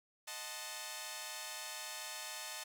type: chord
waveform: 5% pulse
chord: D# diminished seventh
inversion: none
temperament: equal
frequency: 622.3 / 740 / 880 / 1046.5 Hz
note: D#5 / F#5 / A5 / C6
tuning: 0 / 0 / 0 / 0 cents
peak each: -37 / -40 / -34 / -39 dBFS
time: 0.27-2.64 s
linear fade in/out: 10 ms
effects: none